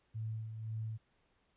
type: tone with tremolo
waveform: sine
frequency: 110.5 Hz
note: A2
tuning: 8 cents sharp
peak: -36 dBFS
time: 0.14-0.98 s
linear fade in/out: 20 ms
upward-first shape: sine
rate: 1.9 Hz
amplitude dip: 50%
effects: pink hiss -75 dBFS RMS until 1.56 s + resampled to 8000 Hz